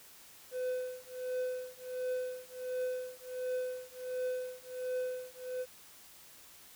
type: tone with tremolo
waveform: triangle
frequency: 506 Hz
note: B4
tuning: 42 cents sharp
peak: -29 dBFS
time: 0.51-5.66 s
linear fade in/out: 50 ms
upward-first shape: triangle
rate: 1.4 Hz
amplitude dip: 100%
effects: white hiss -56 dBFS RMS until 6.75 s